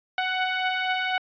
15% pulse beating tone pair, 740 / 744.1 Hz, F#5 / F#5, 0 / +10 cents, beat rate 4.1 Hz, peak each -25 / -18 dBFS, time 0.18-1.18 s, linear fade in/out 2 ms, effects resampled to 11025 Hz

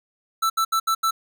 square tone bursts at uneven times, 1325 Hz, E6, 9 cents sharp, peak -19 dBFS, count 5, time 0.42-0.5 / 0.57-0.65 / 0.72-0.8 / 0.87-0.95 / 1.03-1.11 s, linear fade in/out 10 ms, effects none

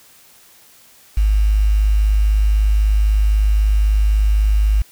sine tone with quantisation, 51.91 Hz, G#1, in tune, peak -11 dBFS, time 1.17-4.82 s, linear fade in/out 5 ms, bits 6, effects white hiss -48 dBFS RMS until 4.91 s

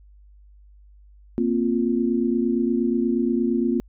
sine chord, Bb suspended second, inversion none, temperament equal, 233.1 / 261.6 / 349.2 Hz, Bb3 / C4 / F4, 0 / 0 / 0 cents, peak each -22 / -24 / -24 dBFS, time 1.38-3.8 s, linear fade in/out 0 ms, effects added 50 Hz sine -47 dBFS peak until 3.88 s

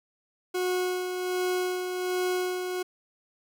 40% pulse tone with tremolo, 364.6 Hz, F#4, 25 cents flat, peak -24 dBFS, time 0.54-2.83 s, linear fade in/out 10 ms, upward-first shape sine, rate 1.3 Hz, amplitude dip 45%, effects none

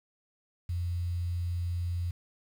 sine tone with quantisation, 87.31 Hz, F2, in tune, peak -29 dBFS, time 0.69-2.11 s, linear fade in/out 5 ms, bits 9, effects none

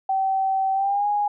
sine tone with pitch glide, 770 to 825.3 Hz, G5 to G#5, -31 to -11 cents, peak -19 dBFS, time 0.09-1.28 s, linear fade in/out 5 ms, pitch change +120 cents, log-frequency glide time 0.73-1.07 s, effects none

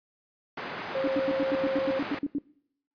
white band-pass noise, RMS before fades -37 dBFS, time 0.57-2.19 s, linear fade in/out 5 ms, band 150 to 1700 Hz, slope 12 dB/octave
sine tone, 534 Hz, C5, 35 cents sharp, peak -26 dBFS, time 0.95-1.99 s, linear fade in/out 2 ms
sine tone bursts, 286.3 Hz, D4, 44 cents flat, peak -25 dBFS, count 12, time 1.04-2.385 s, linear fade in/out 2 ms, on 36 ms, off 83 ms
effects noise-tail reverb RT60 0.7 s tail -22 dB re dry + resampled to 11025 Hz

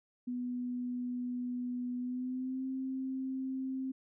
sine tone with pitch glide, 246.9 to 263.1 Hz, B3 to C4, 0 to +10 cents, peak -34 dBFS, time 0.27-3.92 s, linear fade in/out 10 ms, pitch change +110 cents, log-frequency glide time 1.97-2.66 s, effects none

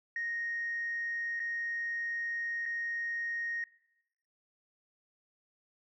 sine tone with dropouts, 1864.7 Hz, A#6, in tune, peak -32 dBFS, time 0.16-3.64 s, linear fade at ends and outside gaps 2 ms, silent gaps 1.395-1.4 / 2.656-2.66 s, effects noise-tail reverb RT60 0.9 s tail -20 dB re dry + tanh soft clip ceiling -28 dBFS

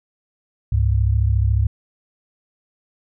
sine tone pair together, 68.3 / 102.33 Hz, C#2 / G#2, -25 / -25 cents, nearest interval perfect fifth, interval 700 cents, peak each -17 dBFS, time 0.72-1.67 s, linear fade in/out 5 ms, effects none

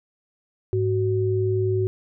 sine tone pair together, 104.8 / 373.5 Hz, G#2 / F#4, +16 / +16 cents, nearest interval octave + minor seventh, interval 2200 cents, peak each -22 dBFS, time 0.73-1.87 s, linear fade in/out 0 ms, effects none

